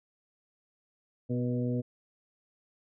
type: harmonic tone with a mistuned harmonic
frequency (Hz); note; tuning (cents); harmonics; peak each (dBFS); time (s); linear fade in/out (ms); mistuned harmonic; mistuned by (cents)
123.47; B2; 0; 1 / 2 / 3 / 4 / 5; -31 / -31 / -41 / -37 / -45; 1.29-1.82; 20; 4; -19
effects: none